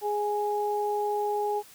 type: tone pair together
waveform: sine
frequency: 415.3 / 830.6 Hz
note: G#4 / G#5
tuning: 0 / 0 cents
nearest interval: octave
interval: 1200 cents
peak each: -28 dBFS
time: 0.01-1.63 s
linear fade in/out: 50 ms
effects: white hiss -52 dBFS RMS until 1.74 s